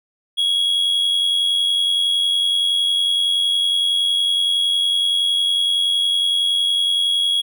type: tone with amplitude modulation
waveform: triangle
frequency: 3322 Hz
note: G#7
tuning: in tune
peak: -12 dBFS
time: 0.37-7.42 s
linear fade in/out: 20 ms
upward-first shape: sine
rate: 90.8 Hz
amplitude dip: 45%
effects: none

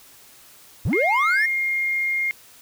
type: linear sweep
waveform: triangle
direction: up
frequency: 64.9 to 1864.7 Hz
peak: -17 dBFS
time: 0.85-1.46 s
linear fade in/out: 5 ms
type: tone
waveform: sine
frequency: 2128 Hz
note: C7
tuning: 29 cents sharp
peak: -20 dBFS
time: 0.93-2.31 s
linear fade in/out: 0 ms
effects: white hiss -49 dBFS RMS until 2.61 s

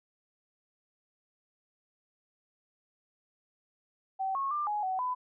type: tone with pitch steps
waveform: sine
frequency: 768 / 1094 / 1190 / 836 / 752 / 1002 Hz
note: G5 / C#6 / D6 / G#5 / F#5 / B5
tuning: -36 / -23 / +22 / +11 / +28 / +25 cents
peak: -29 dBFS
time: 4.19-5.15 s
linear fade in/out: 20 ms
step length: 160 ms
effects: none

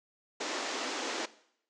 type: band-pass noise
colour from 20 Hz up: pink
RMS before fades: -36 dBFS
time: 0.4-1.26 s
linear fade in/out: 10 ms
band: 260 to 7200 Hz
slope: 48 dB/octave
effects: noise-tail reverb RT60 0.7 s tail -18 dB re dry

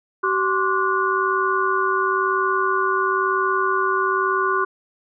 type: tone cluster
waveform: sine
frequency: 381.9 / 1053 / 1154 / 1458 Hz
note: G4 / C6 / D6 / F#6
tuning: -45 / +11 / -31 / -26 cents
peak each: -23 dBFS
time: 0.23-4.65 s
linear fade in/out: 10 ms
effects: none

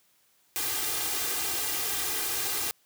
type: noise with comb filter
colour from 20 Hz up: white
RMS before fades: -30 dBFS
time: 0.56-2.71 s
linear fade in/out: 0 ms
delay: 2.5 ms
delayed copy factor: +0.8
effects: white hiss -66 dBFS RMS until 2.85 s + high-pass 80 Hz 12 dB/octave

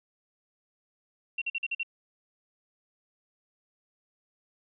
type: tone bursts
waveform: sine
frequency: 2733 Hz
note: F7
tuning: 38 cents flat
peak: -28 dBFS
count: 6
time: 1.38-1.832 s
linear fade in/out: 5 ms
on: 37 ms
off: 46 ms
effects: none

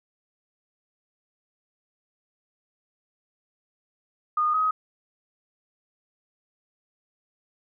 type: tone pair in turn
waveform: sine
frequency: 1226 / 1262.7 Hz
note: D#6 / D#6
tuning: -26 / +25 cents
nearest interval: minor second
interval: 51 cents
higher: second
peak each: -20 / -20 dBFS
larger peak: neither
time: 4.37-4.54 / 4.54-4.71 s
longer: neither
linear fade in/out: 5 ms
effects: none

